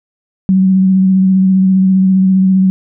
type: tone with vibrato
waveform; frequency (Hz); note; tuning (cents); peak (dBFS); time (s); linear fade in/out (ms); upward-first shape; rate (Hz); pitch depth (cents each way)
sine; 189.1; F#3; +38; -6; 0.49-2.7; 0; sine; 15; 21
effects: none